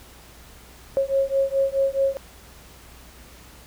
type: beating tone pair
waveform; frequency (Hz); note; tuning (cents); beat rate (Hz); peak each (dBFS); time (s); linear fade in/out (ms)
sine; 542 / 546.7; C#5 / C#5; -39 / -24; 4.7; -22; 0.97-2.17; 0
effects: added 60 Hz sine -49 dBFS peak until 3.66 s + pink hiss -48 dBFS RMS until 3.66 s